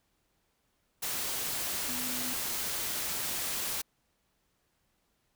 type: tone in noise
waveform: sine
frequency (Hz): 250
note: B3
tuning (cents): +21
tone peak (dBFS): -41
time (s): 1.88-2.34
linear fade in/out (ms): 10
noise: white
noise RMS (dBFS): -34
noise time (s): 1.02-3.82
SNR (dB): -10
effects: pink hiss -75 dBFS RMS until 5.35 s